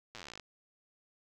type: slowing click train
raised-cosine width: 0.2 ms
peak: -28 dBFS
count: 19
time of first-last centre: 0.15-0.397 s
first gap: 8 ms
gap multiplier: 1.06
effects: none